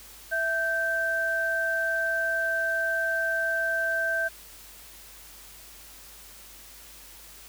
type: tone pair together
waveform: sine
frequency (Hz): 659.3 / 1560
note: E5 / G6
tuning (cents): 0 / -9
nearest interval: octave + minor third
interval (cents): 1491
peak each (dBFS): -30 / -25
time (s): 0.31-4.29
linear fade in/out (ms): 20
effects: added 50 Hz sine -55 dBFS peak until 7.48 s + white hiss -48 dBFS RMS until 7.48 s